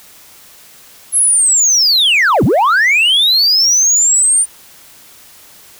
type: linear two-way sweep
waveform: sine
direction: down then up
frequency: 11130 to 88.9 to 9130 Hz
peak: -5 dBFS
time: 1.12-4.46 s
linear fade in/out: 50 ms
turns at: 2.44 s
effects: tanh soft clip ceiling -7 dBFS + white hiss -41 dBFS RMS until 5.79 s